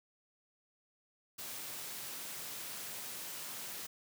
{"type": "high-pass noise", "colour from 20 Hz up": "white", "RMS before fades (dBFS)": -44, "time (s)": [1.38, 3.87], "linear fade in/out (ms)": 10, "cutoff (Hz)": 100, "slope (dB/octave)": 96, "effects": []}